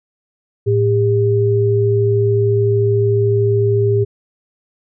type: tone pair together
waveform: sine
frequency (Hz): 110.8 / 401.3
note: A2 / G4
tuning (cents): +13 / +41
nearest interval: octave + minor seventh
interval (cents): 2228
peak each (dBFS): -14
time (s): 0.66-4.05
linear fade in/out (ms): 20
effects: none